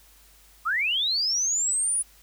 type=linear sweep; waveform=sine; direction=up; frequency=1172 to 9956 Hz; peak=-22 dBFS; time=0.65-2.03 s; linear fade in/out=20 ms; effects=added 50 Hz sine -57 dBFS peak until 2.22 s + white hiss -56 dBFS RMS until 2.22 s